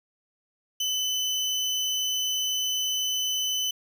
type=tone; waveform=30% pulse; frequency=3018 Hz; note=F#7; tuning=34 cents sharp; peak=-22 dBFS; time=0.8-3.71 s; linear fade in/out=5 ms; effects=none